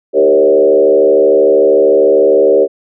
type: tone with frequency modulation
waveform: sine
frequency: 469.9 Hz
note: A#4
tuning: 14 cents sharp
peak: -5 dBFS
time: 0.13-2.68 s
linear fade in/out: 50 ms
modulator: 73.1 Hz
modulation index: 1.5
effects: none